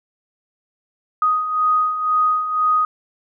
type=beating tone pair; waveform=sine; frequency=1246 / 1248 Hz; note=D#6 / D#6; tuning=+2 / +5 cents; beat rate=2 Hz; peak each=-23 / -16 dBFS; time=1.22-2.85 s; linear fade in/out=2 ms; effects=none